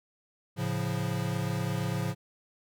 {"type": "chord", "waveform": "square", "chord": "A augmented", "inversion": "none", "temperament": "equal", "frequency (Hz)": [110, 138.59, 174.61], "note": ["A2", "C#3", "E#3"], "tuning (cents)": [0, 0, 0], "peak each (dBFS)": -34, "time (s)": [0.56, 2.15], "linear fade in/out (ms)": 50, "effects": []}